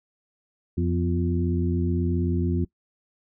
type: harmonic tone with a mistuned harmonic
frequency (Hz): 87.31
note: F2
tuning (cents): 0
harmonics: 1 / 2 / 3 / 4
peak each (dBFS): -24 / -27 / -29 / -30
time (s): 0.77-2.65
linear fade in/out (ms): 10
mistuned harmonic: 3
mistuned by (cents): -58
effects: noise-tail reverb RT60 0.1 s tail -22 dB re dry